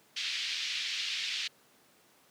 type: band-pass noise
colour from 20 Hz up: pink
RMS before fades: -35 dBFS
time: 0.16-1.48 s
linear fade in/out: 10 ms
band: 2400 to 4800 Hz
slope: 24 dB/octave
effects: pink hiss -63 dBFS RMS until 2.3 s + high-pass 200 Hz 12 dB/octave